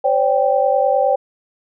sine chord, C suspended second, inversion none, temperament equal with one note detuned, 523.3 / 572.9 / 784 Hz, C5 / D5 / G5, 0 / -43 / 0 cents, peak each -17 dBFS, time 0.04-1.16 s, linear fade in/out 10 ms, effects none

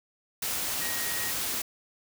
sine tone in noise, 1885 Hz, A#6, 19 cents sharp, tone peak -37 dBFS, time 0.81-1.31 s, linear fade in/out 5 ms, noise white, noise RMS -31 dBFS, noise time 0.42-1.62 s, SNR -9 dB, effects none

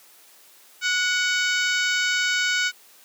harmonic tone with a mistuned harmonic, 747 Hz, F#5, 16 cents sharp, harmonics 2 / 3 / 4 / 5 / 6 / 7 / 8 / 9 / 10, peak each -23 / -27 / -29 / -31 / -33 / -34 / -35 / -36 / -37 dBFS, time 0.81-2.72 s, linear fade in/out 50 ms, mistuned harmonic 2, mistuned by -34 cents, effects white hiss -52 dBFS RMS until 3.04 s + high-pass 300 Hz 12 dB/octave

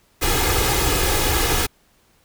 pink noise with comb filter, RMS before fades -19 dBFS, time 0.21-1.67 s, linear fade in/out 20 ms, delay 2.4 ms, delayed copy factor +0.65, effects pink hiss -59 dBFS RMS until 2.24 s

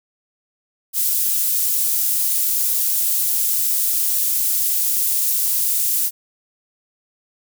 pink high-pass noise, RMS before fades -19 dBFS, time 0.93-6.11 s, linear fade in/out 50 ms, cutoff 12000 Hz, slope 12 dB/octave, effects none

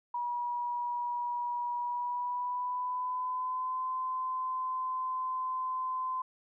sine tone with pitch glide, 965 to 1028.3 Hz, B5 to C6, -40 to -30 cents, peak -31 dBFS, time 0.14-6.22 s, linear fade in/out 5 ms, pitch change +110 cents, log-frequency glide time 1.77-3.86 s, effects none

